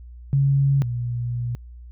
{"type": "tone pair in turn", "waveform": "sine", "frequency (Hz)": [138.5, 120.38], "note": ["C#3", "B2"], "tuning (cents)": [-1, -44], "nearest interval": "major second", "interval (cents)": 243, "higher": "first", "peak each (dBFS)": [-15, -23], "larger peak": "first", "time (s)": [[0.33, 0.82], [0.82, 1.55]], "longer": "second", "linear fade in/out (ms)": 0, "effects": ["added 60 Hz sine -38 dBFS peak until 1.91 s"]}